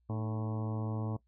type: harmonic tone with a mistuned harmonic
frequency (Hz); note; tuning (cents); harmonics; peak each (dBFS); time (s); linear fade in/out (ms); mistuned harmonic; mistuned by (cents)
110; A2; 0; 1 / 2 / 3 / 4 / 5 / 6 / 7 / 8 / 9 / 10; -34 / -40 / -44 / -46 / -48 / -50 / -51 / -52 / -53 / -54; 0.09-1.17; 10; 3; -80
effects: noise-tail reverb RT60 0.1 s tail -19 dB re dry + added 60 Hz sine -69 dBFS peak until 1.27 s